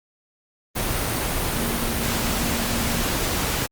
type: tone in noise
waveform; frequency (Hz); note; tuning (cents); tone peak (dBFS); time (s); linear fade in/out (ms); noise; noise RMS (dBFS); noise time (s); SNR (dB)
sine; 233.1; A#3; 0; -29; 1.56-3.04; 20; pink; -24; 0.75-3.67; -8
effects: Opus 32 kbps